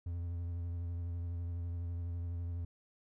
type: tone with vibrato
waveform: triangle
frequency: 86 Hz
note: F2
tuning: 26 cents flat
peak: -34 dBFS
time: 0.06-2.65 s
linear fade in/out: 5 ms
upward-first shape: triangle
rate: 12 Hz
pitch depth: 36 cents each way
effects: none